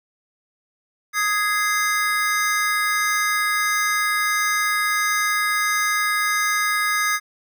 square chord, Ab major, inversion second, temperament just, 1245.9 / 1661.2 / 2077 Hz, Eb6 / Ab6 / C7, +2 / 0 / -13 cents, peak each -24 dBFS, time 1.13-7.2 s, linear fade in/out 50 ms, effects none

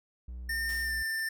triangle tone with vibrato, 60.3 Hz, B1, 41 cents flat, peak -36 dBFS, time 0.28-1.03 s, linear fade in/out 5 ms, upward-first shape sine, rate 2.2 Hz, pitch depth 27 cents each way
square tone with pitch glide, 1814 to 1788 Hz, A#6 to A6, -48 to +27 cents, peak -31 dBFS, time 0.49-1.29 s, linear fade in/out 5 ms, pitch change -25 cents, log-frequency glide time 0.83-0.91 s
white noise with exponential decay, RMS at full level -45 dBFS, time 0.69-1.25 s, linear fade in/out 0 ms, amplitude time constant 120 ms
click, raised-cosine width 0.2 ms, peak -39 dBFS, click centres 1.194 s
effects none

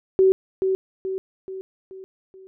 sine tone with echo, 380.1 Hz, F#4, 47 cents sharp, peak -12 dBFS, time 0.19-0.32 s, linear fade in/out 0 ms, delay 430 ms, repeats 5, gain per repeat -6 dB, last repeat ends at 2.47 s, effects none

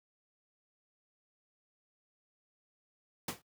pink noise with exponential decay, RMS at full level -32 dBFS, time 3.28-3.42 s, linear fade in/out 5 ms, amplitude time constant 30 ms, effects noise-tail reverb RT60 0.1 s tail -25 dB re dry + high-pass 100 Hz 12 dB/octave

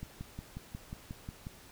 click train, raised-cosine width 5 ms, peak -28 dBFS, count 9, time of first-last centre 0.03-1.469 s, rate 5.56 Hz, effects pink hiss -55 dBFS RMS until 1.71 s

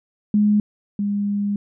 sine tone pair in turn, 208.7 / 203.3 Hz, G#3 / G#3, +9 / -37 cents, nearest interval unison, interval 46 cents, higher first, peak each -13 / -19 dBFS, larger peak first, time 0.34-0.6 / 0.99-1.56 s, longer second, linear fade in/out 2 ms, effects none

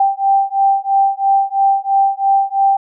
sine beating tone pair, 784 / 787 Hz, G5 / G5, 0 / +7 cents, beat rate 3 Hz, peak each -14 dBFS, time 0-2.77 s, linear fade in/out 5 ms, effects none

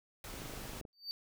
pink noise, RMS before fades -46 dBFS, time 0.24-0.81 s, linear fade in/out 2 ms
click train, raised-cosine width 2 ms, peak -35 dBFS, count 14, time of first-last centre 0.34-0.852 s, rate 25.4 Hz
triangle tone with exponential growth, 4600 Hz, D8, 37 cents flat, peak -33 dBFS, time 0.93-1.11 s, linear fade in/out 0 ms, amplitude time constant 37 ms
effects none

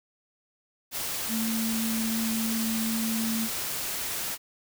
sine tone in noise, 224.3 Hz, A3, 34 cents sharp, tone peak -27 dBFS, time 1.28-3.49 s, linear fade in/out 50 ms, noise white, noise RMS -32 dBFS, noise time 0.91-4.38 s, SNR +2 dB, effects none

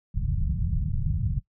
pink low-pass noise, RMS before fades -26 dBFS, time 0.14-1.4 s, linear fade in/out 20 ms, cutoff 170 Hz, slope 48 dB/octave, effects noise-tail reverb RT60 0.1 s tail -19 dB re dry

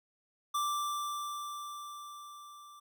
square tone with level ramp, 1174.7 Hz, D6, in tune, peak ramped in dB -30 to -52 dBFS, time 0.54-2.8 s, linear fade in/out 10 ms, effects none

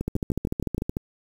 two click trains, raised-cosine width 3 ms, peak -14 / -13 dBFS, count 6 / 13, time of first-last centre 0.01-0.78 / 0.08-0.969 s, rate 6.49 / 13.5 Hz, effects 7-bit

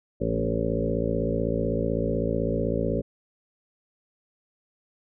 harmonic tone with a mistuned harmonic, 55.9 Hz, A1, 28 cents sharp, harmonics 1 / 2 / 3 / 4 / 5 / 7 / 8 / 9 / 10, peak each -32 / -32 / -32 / -32 / -32 / -32 / -32 / -32 / -32 dBFS, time 0.2-3.02 s, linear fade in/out 20 ms, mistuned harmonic 3, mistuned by +24 cents, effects none

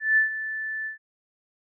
sine tone with ADSR envelope, 1755 Hz, A6, 5 cents flat, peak -15 dBFS, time 0-0.98 s, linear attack 170 ms, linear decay 120 ms, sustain -13 dB, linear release 120 ms, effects none

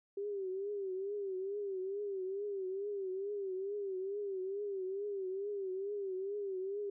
sine tone with vibrato, 392 Hz, G4, in tune, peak -36 dBFS, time 0.17-6.9 s, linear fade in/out 5 ms, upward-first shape triangle, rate 2.3 Hz, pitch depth 110 cents each way, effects none

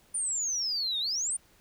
sine exponential two-way sweep, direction down then up, 9397 to 3600 to 9397 Hz, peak -27 dBFS, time 0.14-1.37 s, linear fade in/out 10 ms, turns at 0.99 s, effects tanh soft clip ceiling -23 dBFS + pink hiss -62 dBFS RMS until 1.6 s

